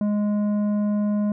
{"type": "tone with tanh clipping", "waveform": "sine", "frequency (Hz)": 207.7, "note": "G#3", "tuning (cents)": 0, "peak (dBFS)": -21, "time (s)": [0.01, 1.32], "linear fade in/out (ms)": 2, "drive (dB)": 9, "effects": []}